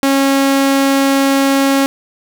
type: tone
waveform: sawtooth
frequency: 273.7 Hz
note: C#4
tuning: 22 cents flat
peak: -6 dBFS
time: 0.03-1.86 s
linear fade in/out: 0 ms
effects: none